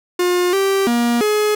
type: tone with pitch steps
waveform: 45% pulse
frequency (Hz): 357 / 390.2 / 237.6 / 422.2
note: F4 / G4 / A#3 / G#4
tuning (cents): +38 / -8 / +33 / +29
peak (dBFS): -14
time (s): 0.19-1.55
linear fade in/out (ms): 5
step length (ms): 340
effects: none